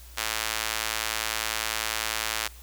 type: tone with high-pass filter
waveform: sawtooth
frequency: 110 Hz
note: A2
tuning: in tune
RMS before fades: -30 dBFS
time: 0.17-2.48 s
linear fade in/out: 10 ms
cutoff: 1500 Hz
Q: 0.56
effects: added 60 Hz sine -45 dBFS peak until 2.62 s + white hiss -51 dBFS RMS until 2.62 s